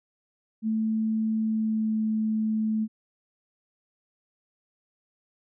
sine tone with pitch glide, 220 to 218 Hz, A3 to A3, 0 to -16 cents, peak -23 dBFS, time 0.62-2.88 s, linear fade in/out 50 ms, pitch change -16 cents, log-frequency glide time 1.38-2.03 s, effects none

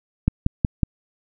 click train, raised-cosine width 5 ms, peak -4 dBFS, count 4, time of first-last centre 0.28-0.832 s, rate 5.43 Hz, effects none

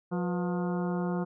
harmonic tone with a mistuned harmonic, 178.1 Hz, F3, 34 cents sharp, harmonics 1 / 2 / 3 / 4 / 5 / 6 / 7 / 8, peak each -29 / -35 / -39 / -41 / -43 / -45 / -46 / -47 dBFS, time 0.11-1.25 s, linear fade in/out 20 ms, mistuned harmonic 3, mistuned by -110 cents, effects none

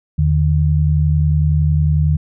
sine tone pair together, 80.66 / 151.6 Hz, E2 / D#3, -37 / -45 cents, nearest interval major seventh, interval 1092 cents, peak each -14 dBFS, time 0.18-2.17 s, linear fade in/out 10 ms, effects none

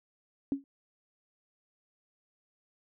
sine tone with exponential decay, 276.2 Hz, C#4, 6 cents flat, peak -23 dBFS, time 0.52-0.64 s, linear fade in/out 1 ms, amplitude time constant 26 ms, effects none

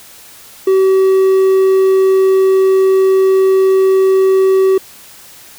triangle tone, 381.8 Hz, G4, 46 cents flat, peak -5 dBFS, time 0.67-4.78 s, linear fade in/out 5 ms, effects white hiss -38 dBFS RMS until 5.58 s

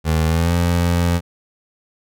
25% pulse tone with pitch glide, 79.8 to 86.52 Hz, D#2 to F2, +44 to -16 cents, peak -11 dBFS, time 0.04-1.21 s, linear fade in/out 50 ms, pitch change +140 cents, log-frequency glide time 0.26-0.54 s, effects none

